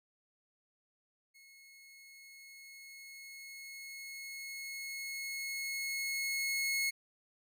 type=tone with level ramp; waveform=sawtooth; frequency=2176 Hz; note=C#7; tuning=33 cents flat; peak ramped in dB=-54 to -27 dBFS; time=1.34-6.91 s; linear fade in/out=20 ms; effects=none